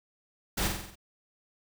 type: noise with echo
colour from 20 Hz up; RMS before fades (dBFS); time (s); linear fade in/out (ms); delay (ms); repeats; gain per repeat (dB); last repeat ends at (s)
pink; -29; 0.57-0.68; 10; 46; 6; -4; 0.956
effects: none